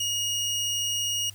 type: tone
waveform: 25% pulse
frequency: 2873 Hz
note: F7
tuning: 48 cents sharp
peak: -22 dBFS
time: 0-1.3 s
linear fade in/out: 5 ms
effects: added 100 Hz sine -46 dBFS peak until 1.34 s + white hiss -53 dBFS RMS until 1.34 s